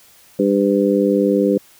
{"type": "harmonic tone", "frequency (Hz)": 100, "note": "G2", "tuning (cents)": 35, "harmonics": [2, 3, 4, 5], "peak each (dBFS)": [-18, -18, -18, -18], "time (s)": [0.39, 1.58], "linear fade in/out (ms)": 5, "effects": ["white hiss -49 dBFS RMS until 1.79 s"]}